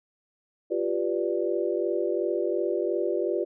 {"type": "chord", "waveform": "sine", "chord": "G dominant seventh", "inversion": "third", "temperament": "equal", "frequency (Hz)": [349.2, 392, 493.9, 587.3], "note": ["F4", "G4", "B4", "D5"], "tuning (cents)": [0, 0, 0, 0], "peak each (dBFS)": [-28, -29, -31, -31], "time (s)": [0.7, 3.45], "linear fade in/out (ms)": 20, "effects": []}